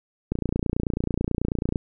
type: click train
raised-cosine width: 3 ms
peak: -11 dBFS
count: 43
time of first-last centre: 0.32-1.758 s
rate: 29.2 Hz
effects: none